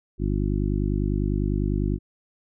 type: harmonic tone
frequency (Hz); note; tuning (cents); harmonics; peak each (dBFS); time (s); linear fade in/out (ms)
50; G1; +35; 1 / 2 / 3 / 4 / 5 / 6 / 7; -25 / -28 / -30 / -31 / -32 / -33 / -33; 0.18-1.99; 50
effects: none